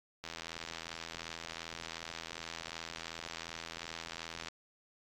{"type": "click train", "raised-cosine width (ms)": 0.2, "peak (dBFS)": -24, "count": 352, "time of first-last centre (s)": [0.24, 4.484], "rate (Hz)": 82.7, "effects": ["AAC 64 kbps"]}